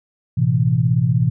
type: chord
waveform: sine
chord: A suspended second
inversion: none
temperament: equal with one note detuned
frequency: 110 / 126.36 / 164.81 Hz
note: A2 / B2 / E3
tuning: 0 / +40 / 0 cents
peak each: -20 / -16 / -19 dBFS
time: 0.37-1.3 s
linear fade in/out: 10 ms
effects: none